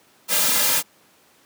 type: noise with comb filter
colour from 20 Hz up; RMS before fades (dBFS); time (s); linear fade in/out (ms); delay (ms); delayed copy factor
white; -19; 0.28-0.83; 50; 2.7; -0.95
effects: pink hiss -56 dBFS RMS until 1.45 s + high-pass 200 Hz 12 dB/octave